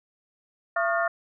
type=tone cluster; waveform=sine; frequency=677 / 1099 / 1222 / 1415 / 1803 Hz; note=E5 / C#6 / D#6 / F6 / A6; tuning=+46 / -15 / -32 / +22 / +42 cents; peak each=-25 / -32 / -32 / -28 / -31 dBFS; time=0.76-1.08 s; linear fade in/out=5 ms; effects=none